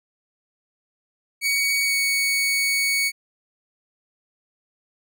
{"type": "tone with pitch glide", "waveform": "sawtooth", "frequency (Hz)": [2246, 2230], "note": ["C#7", "C#7"], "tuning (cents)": [22, 10], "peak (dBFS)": -16, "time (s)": [1.41, 3.12], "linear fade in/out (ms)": 50, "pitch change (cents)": -12, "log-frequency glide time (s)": [1.85, 1.93], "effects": []}